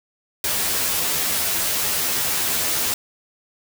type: noise with comb filter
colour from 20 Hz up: white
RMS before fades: -22 dBFS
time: 0.44-2.94 s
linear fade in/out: 2 ms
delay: 12 ms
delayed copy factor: +0.95
effects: none